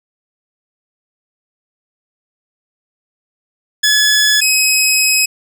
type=tone pair in turn; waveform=15% pulse; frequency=1706 / 2545 Hz; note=G#6 / D#7; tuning=+46 / +39 cents; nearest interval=perfect fifth; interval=693 cents; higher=second; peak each=-3 dBFS; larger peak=neither; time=3.83-4.41 / 4.41-5.26 s; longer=second; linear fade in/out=10 ms; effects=none